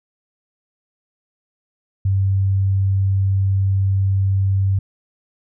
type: tone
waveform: sine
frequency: 97 Hz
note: G2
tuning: 18 cents flat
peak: -14 dBFS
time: 2.05-4.79 s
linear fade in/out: 5 ms
effects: none